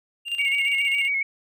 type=tone with tremolo; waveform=triangle; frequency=2794 Hz; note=F7; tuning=in tune; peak=-21 dBFS; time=0.25-1.1 s; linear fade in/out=50 ms; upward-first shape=square; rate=15 Hz; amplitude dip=60%
type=tone with vibrato; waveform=sine; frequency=2217 Hz; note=C#7; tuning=in tune; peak=-21 dBFS; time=0.39-1.23 s; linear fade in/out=5 ms; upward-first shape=square; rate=7.3 Hz; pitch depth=33 cents each way
effects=none